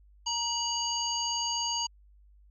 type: harmonic tone with a mistuned harmonic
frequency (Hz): 937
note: A#5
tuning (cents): +9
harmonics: 1 / 3 / 5 / 7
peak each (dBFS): -34 / -34 / -34 / -34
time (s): 0.26-1.87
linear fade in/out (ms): 10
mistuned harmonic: 3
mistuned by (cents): +67
effects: added 50 Hz sine -55 dBFS peak until 2.5 s